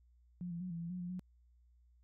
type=tone with pitch steps; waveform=sine; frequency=177.4 / 170 / 182.8 / 167.9 / 169 / 181.3 / 176.1 / 182.6 Hz; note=F3 / F3 / F#3 / E3 / E3 / F#3 / F3 / F#3; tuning=+27 / -46 / -21 / +32 / +43 / -35 / +15 / -23 cents; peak=-39 dBFS; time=0.41-1.194 s; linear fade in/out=0 ms; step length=98 ms; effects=added 60 Hz sine -64 dBFS peak until 2.03 s